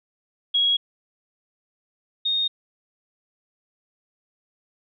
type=tone pair in turn; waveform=sine; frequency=3312 / 3700 Hz; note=G#7 / A#7; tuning=-5 / -14 cents; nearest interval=major second; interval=191 cents; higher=second; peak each=-17 / -20 dBFS; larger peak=first; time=0.54-0.77 / 2.25-2.48 s; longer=neither; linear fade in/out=10 ms; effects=none